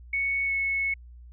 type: tone with pitch glide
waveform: sine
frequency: 2217 to 2199 Hz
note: C#7 to C#7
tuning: 0 to -14 cents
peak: -24 dBFS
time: 0.13-0.94 s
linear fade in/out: 5 ms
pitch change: -14 cents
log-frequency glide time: 0.46-0.51 s
effects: added 60 Hz sine -44 dBFS peak until 1.32 s